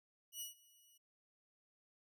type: tone with ADSR envelope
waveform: 10% pulse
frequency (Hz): 2923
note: F#7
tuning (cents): -22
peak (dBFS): -34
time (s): 0.32-0.98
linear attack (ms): 89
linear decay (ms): 130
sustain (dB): -24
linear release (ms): 11
effects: none